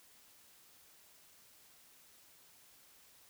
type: silence
effects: white hiss -63 dBFS RMS until 3.29 s